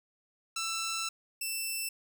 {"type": "tone pair in turn", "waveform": "10% pulse", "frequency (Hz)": [1333, 2666], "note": ["E6", "E7"], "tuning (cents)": [19, 19], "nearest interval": "octave", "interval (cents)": 1200, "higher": "second", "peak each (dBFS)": -24, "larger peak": "neither", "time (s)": [[0.56, 1.09], [1.41, 1.89]], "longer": "first", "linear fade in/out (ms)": 5, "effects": []}